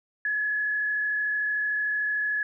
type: tone with frequency modulation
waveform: sine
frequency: 1697 Hz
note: G#6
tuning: 37 cents sharp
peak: -24 dBFS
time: 0.25-2.43 s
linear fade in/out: 2 ms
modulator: 33.4 Hz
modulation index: 0.65
effects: none